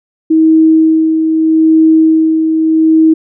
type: tone with tremolo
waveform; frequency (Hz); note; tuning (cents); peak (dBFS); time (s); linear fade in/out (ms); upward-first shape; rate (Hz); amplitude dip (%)
sine; 318.9; D#4; +43; -3; 0.3-3.14; 10; sine; 0.8; 45
effects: none